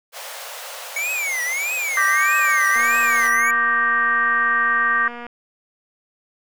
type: high-pass noise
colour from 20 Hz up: pink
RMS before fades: -34 dBFS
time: 0.12-3.31 s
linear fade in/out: 50 ms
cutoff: 480 Hz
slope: 96 dB/octave
type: tone with vibrato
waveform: square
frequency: 2217 Hz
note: C#7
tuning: in tune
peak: -22 dBFS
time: 0.96-3.51 s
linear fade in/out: 5 ms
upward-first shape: triangle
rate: 1.6 Hz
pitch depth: 260 cents each way
type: chord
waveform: sine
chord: G minor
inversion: second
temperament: equal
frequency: 1174.7 / 1568 / 1864.7 Hz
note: D6 / G6 / Bb6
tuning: 0 / 0 / 0 cents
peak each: -20 dBFS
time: 1.97-5.08 s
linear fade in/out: 2 ms
type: click train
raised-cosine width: 0.5 ms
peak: -20 dBFS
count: 600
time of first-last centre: 2.76-5.266 s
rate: 239 Hz
effects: none